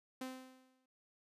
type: tone with exponential decay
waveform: sawtooth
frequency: 258.8 Hz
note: C4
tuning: 19 cents flat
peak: -36 dBFS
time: 0.21-0.86 s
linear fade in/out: 5 ms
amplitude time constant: 140 ms
effects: resampled to 32000 Hz